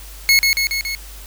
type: tone with echo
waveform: 25% pulse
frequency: 2182 Hz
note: C#7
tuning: 28 cents flat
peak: -6 dBFS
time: 0.29-0.39 s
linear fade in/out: 0 ms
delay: 140 ms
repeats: 4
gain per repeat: -3 dB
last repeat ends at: 0.95 s
effects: added 50 Hz sine -35 dBFS peak until 1.26 s + white hiss -40 dBFS RMS until 1.26 s